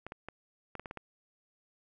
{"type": "clicks", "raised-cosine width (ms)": 0.5, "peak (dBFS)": -26, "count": 8, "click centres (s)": [0.066, 0.121, 0.286, 0.753, 0.796, 0.858, 0.911, 0.973], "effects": []}